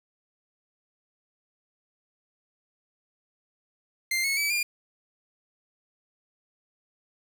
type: tone with pitch steps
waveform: sawtooth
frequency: 2093 / 2192 / 2296 / 2404 Hz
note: C7 / C#7 / D7 / D7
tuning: 0 / -20 / -40 / +40 cents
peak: -21 dBFS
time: 4.11-4.63 s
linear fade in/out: 5 ms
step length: 130 ms
effects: 8-bit